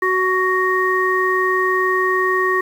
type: harmonic tone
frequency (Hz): 372.2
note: F#4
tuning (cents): +10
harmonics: 1 / 3 / 5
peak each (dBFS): -19 / -19 / -19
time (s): 0.02-2.61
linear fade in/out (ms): 5
effects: 7-bit